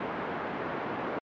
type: band-pass noise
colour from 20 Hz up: pink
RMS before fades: -34 dBFS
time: 0-1.19 s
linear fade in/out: 5 ms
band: 250 to 1600 Hz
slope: 12 dB/octave
effects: low-pass 3000 Hz 12 dB/octave + MP3 48 kbps